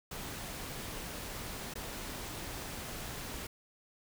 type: noise with dropouts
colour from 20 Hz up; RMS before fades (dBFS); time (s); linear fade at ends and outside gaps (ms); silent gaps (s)
pink; -42; 0.11-3.47; 5; 1.739-1.754
effects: none